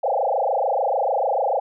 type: tone with frequency modulation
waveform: sine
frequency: 668 Hz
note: E5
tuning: 23 cents sharp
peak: -18 dBFS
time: 0.03-1.6 s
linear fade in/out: 10 ms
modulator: 26.8 Hz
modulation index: 6.2
effects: none